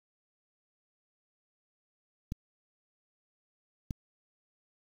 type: clicks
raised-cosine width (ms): 5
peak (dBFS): -22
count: 2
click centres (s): 2.321 / 3.908
effects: 8-bit